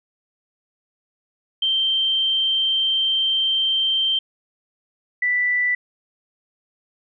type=tone pair in turn; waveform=sine; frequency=3136 / 1975.6 Hz; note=G7 / B6; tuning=0 / 0 cents; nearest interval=minor sixth; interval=800 cents; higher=first; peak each=-17 dBFS; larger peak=neither; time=1.62-4.19 / 5.22-5.75 s; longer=first; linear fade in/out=5 ms; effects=none